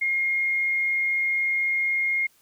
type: tone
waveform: sine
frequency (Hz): 2138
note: C7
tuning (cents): +37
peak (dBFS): -21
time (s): 0.01-2.27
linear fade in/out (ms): 10
effects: white hiss -61 dBFS RMS until 2.41 s